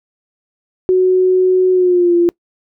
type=tone with pitch glide; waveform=sine; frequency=370 to 345.2 Hz; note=F#4 to F4; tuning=0 to -20 cents; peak=-8 dBFS; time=0.89-2.29 s; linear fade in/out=0 ms; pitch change=-120 cents; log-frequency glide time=1.72-2.15 s; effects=noise-tail reverb RT60 0.1 s tail -25 dB re dry